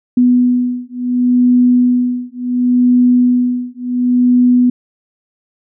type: beating tone pair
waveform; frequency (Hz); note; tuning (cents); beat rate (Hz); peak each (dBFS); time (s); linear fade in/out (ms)
sine; 246.9 / 247.6; B3 / B3; 0 / +5; 0.7; -12; 0.17-4.7; 5
effects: none